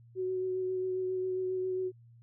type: tone with vibrato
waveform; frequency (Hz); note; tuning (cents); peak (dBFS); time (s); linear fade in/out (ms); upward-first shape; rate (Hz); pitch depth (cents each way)
sine; 371.8; F#4; +8; -30; 0.15-1.92; 50; sine; 7.4; 14
effects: added 117 Hz sine -54 dBFS peak until 2.22 s